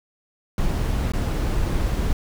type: noise with dropouts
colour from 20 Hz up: brown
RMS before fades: -22 dBFS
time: 0.58-2.13 s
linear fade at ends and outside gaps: 1 ms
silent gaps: 1.12-1.135 s
effects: none